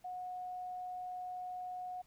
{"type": "tone", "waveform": "sine", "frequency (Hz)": 729, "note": "F#5", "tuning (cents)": -26, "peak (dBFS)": -40, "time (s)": [0.04, 2.02], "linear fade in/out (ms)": 10, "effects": ["pink hiss -70 dBFS RMS until 2.06 s"]}